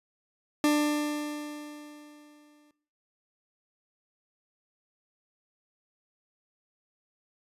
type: tone with exponential decay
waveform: 40% pulse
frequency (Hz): 297.1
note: D4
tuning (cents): +20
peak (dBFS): -19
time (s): 0.64-2.71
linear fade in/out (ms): 1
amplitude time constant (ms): 450
effects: noise-tail reverb RT60 0.5 s tail -18 dB re dry + resampled to 32000 Hz